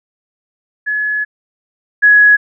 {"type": "tone pair in turn", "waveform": "sine", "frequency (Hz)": [1700, 1677.6], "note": ["G#6", "G#6"], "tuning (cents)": [40, 17], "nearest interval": "unison", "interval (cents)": 23, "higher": "first", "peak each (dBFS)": [-14, -4], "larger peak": "second", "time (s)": [[0.86, 1.25], [2.02, 2.37]], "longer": "first", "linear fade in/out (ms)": 20, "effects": []}